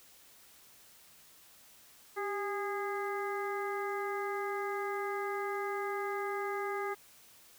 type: harmonic tone with a mistuned harmonic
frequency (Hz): 410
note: G#4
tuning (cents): -22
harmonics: 1 / 2 / 3 / 4 / 5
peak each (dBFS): -36 / -40 / -40 / -44 / -44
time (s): 2.16-6.95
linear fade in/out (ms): 20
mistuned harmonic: 1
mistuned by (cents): -61
effects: white hiss -59 dBFS RMS until 7.58 s